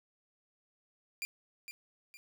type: tone with echo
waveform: sawtooth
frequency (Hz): 2390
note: D7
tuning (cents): +30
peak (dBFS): -32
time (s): 1.22-1.25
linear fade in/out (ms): 0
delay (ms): 460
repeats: 2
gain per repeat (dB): -8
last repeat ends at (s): 2.17
effects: none